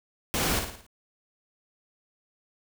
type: noise with echo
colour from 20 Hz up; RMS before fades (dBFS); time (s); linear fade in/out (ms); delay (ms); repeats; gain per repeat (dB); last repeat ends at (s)
pink; -27; 0.34-0.59; 0; 55; 5; -6; 0.865
effects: none